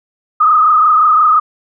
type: tone with frequency modulation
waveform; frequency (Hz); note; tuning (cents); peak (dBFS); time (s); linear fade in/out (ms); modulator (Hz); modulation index
sine; 1244.5; D#6; 0; -6; 0.4-1.4; 10; 25.7; 1.8
effects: none